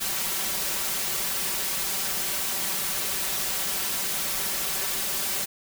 white noise with comb filter, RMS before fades -28 dBFS, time 0-5.46 s, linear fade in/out 20 ms, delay 5.2 ms, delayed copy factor +0.65, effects none

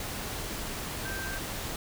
sine tone in noise, 1568 Hz, G6, in tune, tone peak -37 dBFS, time 1.05-1.38 s, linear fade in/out 2 ms, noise pink, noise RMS -36 dBFS, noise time 0-1.76 s, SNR -4 dB, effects none

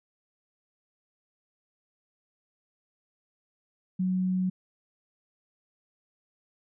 sine tone, 185 Hz, F#3, in tune, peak -24 dBFS, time 3.99-4.5 s, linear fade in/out 10 ms, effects none

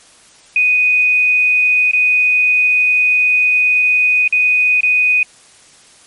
sine tone with dropouts, 2489 Hz, D#7, in tune, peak -9 dBFS, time 0.56-5.23 s, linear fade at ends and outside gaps 2 ms, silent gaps 1.913-1.933 / 4.278-4.325 / 4.807-4.832 s, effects white hiss -45 dBFS RMS until 6.06 s + MP3 48 kbps

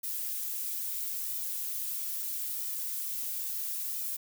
violet noise with flanger, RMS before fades -35 dBFS, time 0.03-4.17 s, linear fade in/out 10 ms, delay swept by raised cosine 1.8 to 4.9 ms, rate 0.76 Hz, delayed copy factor -1, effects none

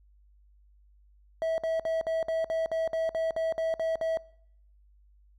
triangle tone bursts, 650 Hz, E5, 24 cents flat, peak -24 dBFS, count 13, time 1.42-4.172 s, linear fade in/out 0 ms, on 160 ms, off 56 ms, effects noise-tail reverb RT60 0.7 s tail -23 dB re dry + added 50 Hz sine -57 dBFS peak until 5.38 s

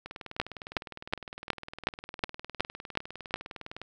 two click trains, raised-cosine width 0.3 ms, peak -9 / -24 dBFS, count 9 / 75, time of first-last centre 0.4-3.341 / 0.06-3.816 s, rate 2.72 / 19.7 Hz, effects none

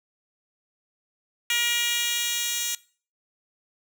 10% pulse tone with high-pass filter sweep, 475.4 Hz, A#4, 34 cents sharp, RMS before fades -26 dBFS, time 1.5-2.75 s, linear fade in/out 2 ms, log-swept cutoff 2600 to 4700 Hz, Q 1.4, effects noise-tail reverb RT60 0.4 s tail -20 dB re dry

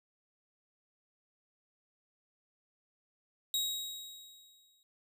sawtooth tone with exponential decay, 3804 Hz, A#7, 34 cents sharp, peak -26 dBFS, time 3.54-4.83 s, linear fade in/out 1 ms, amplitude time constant 280 ms, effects none

